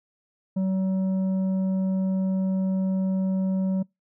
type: tone with tanh clipping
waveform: triangle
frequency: 189.4 Hz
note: F#3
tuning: 41 cents sharp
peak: -23 dBFS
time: 0.56-3.83 s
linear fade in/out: 10 ms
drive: 11 dB
effects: noise-tail reverb RT60 0.2 s tail -26 dB re dry